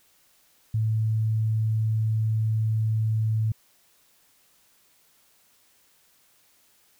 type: tone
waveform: sine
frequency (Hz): 110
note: A2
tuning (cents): 0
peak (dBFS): -21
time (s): 0.74-3.52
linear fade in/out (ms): 5
effects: white hiss -62 dBFS RMS until 6.99 s